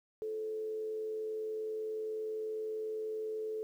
sine tone with frequency modulation, 434.9 Hz, A4, 20 cents flat, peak -35 dBFS, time 0.22-3.63 s, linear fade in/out 0 ms, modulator 93 Hz, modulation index 0.23, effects 11-bit

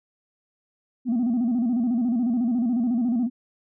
sine tone with vibrato, 239.6 Hz, A#3, 48 cents sharp, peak -18 dBFS, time 1.05-3.3 s, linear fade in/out 50 ms, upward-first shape square, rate 14 Hz, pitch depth 93 cents each way, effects tanh soft clip ceiling -18 dBFS

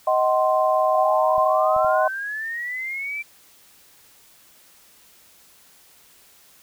sine chord, C diminished, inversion first, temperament just, 627.9 / 753.5 / 1046.5 Hz, Eb5 / Gb5 / C6, +16 / +31 / 0 cents, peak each -19 / -22 / -22 dBFS, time 0.07-2.08 s, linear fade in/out 5 ms
sine linear sweep, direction up, 698.5 to 2355 Hz, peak -26 dBFS, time 0.93-3.23 s, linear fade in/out 20 ms
clicks, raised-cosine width 5 ms, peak -29 dBFS, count 3, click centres 1.381 / 1.764 / 1.847 s
effects white hiss -53 dBFS RMS until 6.62 s

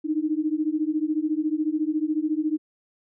sine beating tone pair, 301.9 / 315.9 Hz, D4 / D#4, +48 / +26 cents, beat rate 14 Hz, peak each -25 dBFS, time 0.04-2.58 s, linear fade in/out 20 ms, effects none

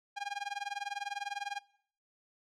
sawtooth tone with tremolo, 810 Hz, G#5, 43 cents flat, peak -29 dBFS, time 0.16-1.6 s, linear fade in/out 20 ms, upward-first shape sine, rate 20 Hz, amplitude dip 95%, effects noise-tail reverb RT60 0.6 s tail -22 dB re dry + low-pass 5000 Hz 12 dB/octave

